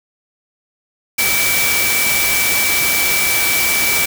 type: tone in noise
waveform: sine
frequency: 2308 Hz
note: D7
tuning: 31 cents flat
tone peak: -17 dBFS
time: 1.18-4.06 s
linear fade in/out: 10 ms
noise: white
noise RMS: -17 dBFS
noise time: 1.18-4.06 s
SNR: -3 dB
effects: none